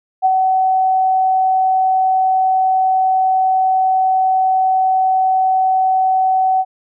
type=tone with ADSR envelope; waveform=sine; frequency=755 Hz; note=F#5; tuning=35 cents sharp; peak=-8 dBFS; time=0.22-6.65 s; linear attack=32 ms; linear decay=33 ms; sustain=-3 dB; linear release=48 ms; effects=none